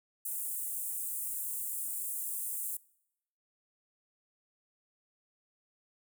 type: high-pass noise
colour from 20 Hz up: pink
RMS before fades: -37 dBFS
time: 0.25-2.77 s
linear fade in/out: 5 ms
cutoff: 8200 Hz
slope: 48 dB/octave
effects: noise-tail reverb RT60 0.8 s tail -23 dB re dry